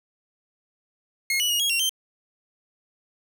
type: tone with pitch steps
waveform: sawtooth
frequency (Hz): 2154 / 2944 / 2872 / 3295 / 2750 / 3129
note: C7 / F#7 / F7 / G#7 / F7 / G7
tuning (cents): +50 / -9 / +48 / -14 / -27 / -4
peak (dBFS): -18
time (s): 1.3-1.894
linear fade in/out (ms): 2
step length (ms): 99
effects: none